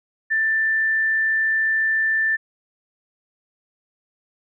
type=tone; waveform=sine; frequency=1773 Hz; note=A6; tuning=13 cents sharp; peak=-17 dBFS; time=0.3-2.37 s; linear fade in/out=20 ms; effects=none